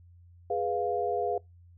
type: chord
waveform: sine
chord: F diminished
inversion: first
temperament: equal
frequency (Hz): 415.3 / 493.9 / 698.5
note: Ab4 / Cb5 / F5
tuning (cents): 0 / 0 / 0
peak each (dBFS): -31 / -32 / -30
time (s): 0.5-1.38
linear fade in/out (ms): 5
effects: noise-tail reverb RT60 0.2 s tail -25 dB re dry + added 87 Hz sine -52 dBFS peak until 1.77 s